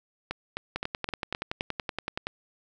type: two click trains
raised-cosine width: 0.3 ms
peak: -15 / -14 dBFS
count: 6 / 17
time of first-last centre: 0.31-1.609 / 0.76-2.269 s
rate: 3.85 / 10.6 Hz
effects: none